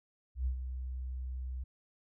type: tone with ADSR envelope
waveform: sine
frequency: 63.7 Hz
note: C2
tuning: 46 cents flat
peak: -28 dBFS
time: 0.35-1.64 s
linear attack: 110 ms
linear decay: 95 ms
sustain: -8 dB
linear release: 9 ms
effects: none